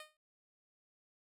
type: tone with exponential decay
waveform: 10% pulse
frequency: 614 Hz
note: D#5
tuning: 23 cents flat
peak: -37 dBFS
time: 0-0.17 s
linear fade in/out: 2 ms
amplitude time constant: 36 ms
effects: resampled to 32000 Hz